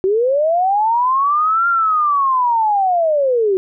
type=linear two-way sweep; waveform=sine; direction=up then down; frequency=366.1 to 1398 to 366.1 Hz; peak=-12 dBFS; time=0.04-3.57 s; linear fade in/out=0 ms; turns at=1.68 s; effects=none